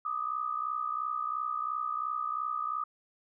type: tone pair together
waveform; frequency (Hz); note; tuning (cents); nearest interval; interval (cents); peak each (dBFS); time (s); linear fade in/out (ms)
sine; 1195.1 / 1258; D6 / D#6; +30 / +19; minor second; 89; -34 / -33; 0.05-2.84; 5
effects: none